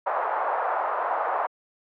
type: band-pass noise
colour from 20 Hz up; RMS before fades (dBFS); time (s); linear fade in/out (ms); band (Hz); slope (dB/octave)
pink; -26; 0.06-1.47; 10; 620 to 1200; 24
effects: high-pass 400 Hz 12 dB/octave